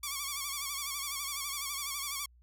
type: tone with vibrato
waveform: 5% pulse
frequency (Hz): 1130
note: C#6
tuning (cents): +33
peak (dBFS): -23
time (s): 0.03-2.26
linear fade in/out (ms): 5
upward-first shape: sine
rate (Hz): 12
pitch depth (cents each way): 73
effects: added 60 Hz sine -58 dBFS peak until 2.42 s